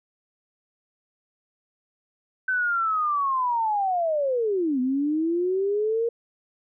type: linear two-way sweep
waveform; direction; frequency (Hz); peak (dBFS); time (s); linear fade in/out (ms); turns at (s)
sine; down then up; 1534 to 248.3 to 471; -21; 2.48-6.09; 5; 4.8
effects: none